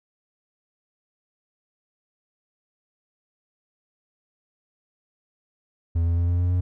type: tone with pitch steps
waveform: triangle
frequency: 83.7 / 84.92 / 86.15 / 87.41 / 88.68 / 89.97 Hz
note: E2 / F2 / F2 / F2 / F2 / F#2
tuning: +27 / -48 / -23 / +2 / +27 / -48 cents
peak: -17 dBFS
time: 5.95-6.61 s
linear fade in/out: 10 ms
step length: 110 ms
effects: none